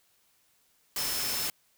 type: tone in noise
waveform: sine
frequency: 5274 Hz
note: E8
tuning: in tune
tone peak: -35 dBFS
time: 0.98-1.47 s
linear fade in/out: 2 ms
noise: white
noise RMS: -32 dBFS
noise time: 0.96-1.5 s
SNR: -6 dB
effects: white hiss -68 dBFS RMS until 1.77 s